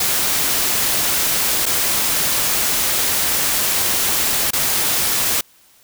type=noise with dropouts; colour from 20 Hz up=white; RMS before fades=-18 dBFS; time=0-5.41 s; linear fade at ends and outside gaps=5 ms; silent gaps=1.657-1.662 / 4.507-4.532 s; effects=white hiss -52 dBFS RMS until 5.83 s